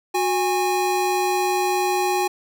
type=tone pair together; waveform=square; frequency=365.3 / 820 Hz; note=F#4 / G#5; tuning=-22 / -22 cents; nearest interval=octave + major second; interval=1400 cents; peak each=-23 / -22 dBFS; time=0.14-2.28 s; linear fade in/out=10 ms; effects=none